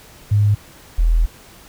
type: tone pair in turn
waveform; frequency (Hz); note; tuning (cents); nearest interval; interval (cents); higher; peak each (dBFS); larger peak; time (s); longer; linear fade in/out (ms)
sine; 103.5 / 41.07; G#2 / E1; -5 / -6; octave + major third; 1601; first; -11; neither; 0.31-0.55 / 0.98-1.26; second; 10
effects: pink hiss -44 dBFS RMS until 1.68 s